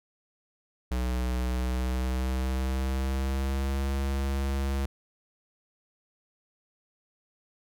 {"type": "tone with pitch glide", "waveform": "square", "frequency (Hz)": [62.2, 68.22], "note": ["B1", "C#2"], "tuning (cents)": [13, -27], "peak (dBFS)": -27, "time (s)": [0.91, 4.86], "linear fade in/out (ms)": 5, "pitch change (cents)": 160, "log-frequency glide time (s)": [1.42, 3.84], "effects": []}